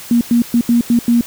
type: tone bursts at uneven times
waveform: sine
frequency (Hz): 236.6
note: A#3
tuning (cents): +26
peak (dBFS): -8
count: 6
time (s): 0.11-0.21 / 0.31-0.42 / 0.54-0.61 / 0.69-0.81 / 0.9-0.99 / 1.08-1.21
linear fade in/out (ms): 2
effects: white hiss -33 dBFS RMS until 1.26 s